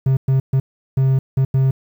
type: tone bursts at uneven times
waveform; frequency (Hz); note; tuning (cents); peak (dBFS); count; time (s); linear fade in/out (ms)
triangle; 133.1; C3; +30; -10; 6; 0.06-0.17 / 0.28-0.4 / 0.53-0.6 / 0.97-1.19 / 1.37-1.45 / 1.54-1.71; 5
effects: 8-bit